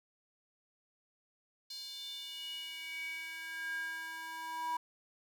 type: tone with high-pass filter sweep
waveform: square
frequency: 323.8 Hz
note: E4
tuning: 31 cents flat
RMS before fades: -42 dBFS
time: 1.7-4.77 s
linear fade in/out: 5 ms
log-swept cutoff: 4300 to 990 Hz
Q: 7.3
effects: none